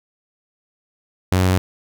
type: tone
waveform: sawtooth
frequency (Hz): 92.5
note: F#2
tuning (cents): 0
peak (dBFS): -10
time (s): 1.32-1.58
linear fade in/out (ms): 0
effects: none